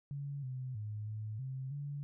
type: tone with pitch steps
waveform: sine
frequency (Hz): 141.4 / 128.6 / 106 / 107.8 / 131.9 / 143.3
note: C#3 / C3 / G#2 / A2 / C3 / D3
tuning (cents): +35 / -30 / +36 / -35 / +14 / -42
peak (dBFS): -38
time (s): 0.11-2.03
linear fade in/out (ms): 0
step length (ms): 320
effects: none